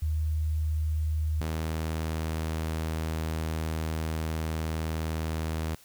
sine / sawtooth tone pair in turn, 77.78 / 79.69 Hz, D#2 / D#2, 0 / +42 cents, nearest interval unison, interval 42 cents, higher second, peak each -25 / -25 dBFS, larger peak neither, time 0.02-1.41 / 1.41-5.75 s, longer second, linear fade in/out 5 ms, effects white hiss -56 dBFS RMS until 5.84 s

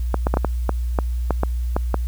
clicks, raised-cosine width 1 ms, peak -5 dBFS, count 11, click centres 0.143 / 0.269 / 0.34 / 0.371 / 0.447 / 0.693 / 0.988 / 1.307 / 1.434 / 1.765 / 1.943 s, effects added 60 Hz sine -20 dBFS peak until 2.07 s + white hiss -50 dBFS RMS until 2.07 s

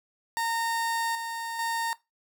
30% pulse tone with level steps, 919 Hz, A#5, 25 cents flat, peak -24 / -30 / -25 dBFS, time 0.37-1.93 s, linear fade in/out 0 ms, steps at 1.15 / 1.59 s, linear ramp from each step 2 ms, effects noise-tail reverb RT60 0.2 s tail -18 dB re dry

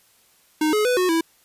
square tone with pitch steps, 308.8 / 424.1 / 496.5 / 365.5 / 328.5 Hz, D#4 / G#4 / B4 / F#4 / E4, -13 / +36 / +9 / -21 / -6 cents, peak -18 dBFS, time 0.61-1.21 s, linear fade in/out 5 ms, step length 120 ms, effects white hiss -58 dBFS RMS until 1.44 s + resampled to 32000 Hz

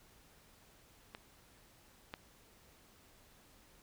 clicks, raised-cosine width 0.3 ms, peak -29 / -26 dBFS, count 2, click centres 1.149 / 2.139 s, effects pink hiss -64 dBFS RMS until 3.82 s

